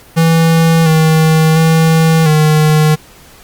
square tone with pitch steps, 164.1 / 158.8 / 161.6 / 153.8 Hz, E3 / D#3 / E3 / D#3, -8 / +36 / -34 / -20 cents, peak -7 dBFS, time 0.16-2.96 s, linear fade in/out 20 ms, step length 700 ms, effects pink hiss -40 dBFS RMS until 3.43 s + Opus 48 kbps

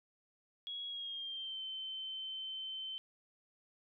sine tone with pitch glide, 3325 to 3084 Hz, G#7 to G7, +1 to -29 cents, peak -40 dBFS, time 0.67-2.98 s, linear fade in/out 0 ms, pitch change -130 cents, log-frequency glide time 0.87-1.62 s, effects none

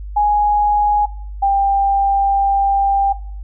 sine tone pair in turn, 830.6 / 792.5 Hz, G#5 / G5, 0 / +19 cents, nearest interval minor second, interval 81 cents, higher first, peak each -11 dBFS, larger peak neither, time 0.16-1.06 / 1.42-3.13 s, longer second, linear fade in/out 10 ms, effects noise-tail reverb RT60 0.5 s tail -17 dB re dry + added 50 Hz sine -26 dBFS peak until 3.43 s

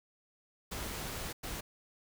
pink noise bursts at uneven times, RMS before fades -40 dBFS, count 2, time 0.71-1.33 / 1.43-1.61 s, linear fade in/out 10 ms, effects none

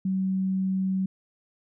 sine tone, 189.6 Hz, F#3, 43 cents sharp, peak -23 dBFS, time 0.05-1.06 s, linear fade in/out 5 ms, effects none

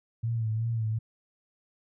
sine tone with vibrato, 112.7 Hz, A2, 42 cents sharp, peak -26 dBFS, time 0.23-0.99 s, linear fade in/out 10 ms, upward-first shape sine, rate 2.7 Hz, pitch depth 55 cents each way, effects none

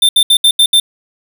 square tone bursts at uneven times, 3578 Hz, A7, 28 cents sharp, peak -6 dBFS, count 6, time 0.02-0.09 / 0.16-0.23 / 0.3-0.37 / 0.44-0.51 / 0.59-0.66 / 0.73-0.8 s, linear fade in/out 5 ms, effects none

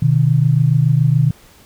sine tone pair together, 126.1 / 153.17 Hz, B2 / D#3, +36 / -27 cents, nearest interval minor third, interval 337 cents, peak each -13 dBFS, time 0.02-1.31 s, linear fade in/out 5 ms, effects pink hiss -47 dBFS RMS until 1.65 s

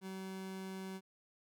30% pulse tone, 190 Hz, F#3, 46 cents sharp, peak -40 dBFS, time 0.01-1.01 s, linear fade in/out 50 ms, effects none

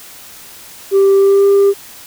sine tone with pitch glide, 392 to 398.2 Hz, G4 to G4, 0 to +27 cents, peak -4 dBFS, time 0.91-1.74 s, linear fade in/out 50 ms, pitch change +27 cents, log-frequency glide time 1.17-1.46 s, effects tanh soft clip ceiling -5 dBFS + white hiss -36 dBFS RMS until 2.06 s

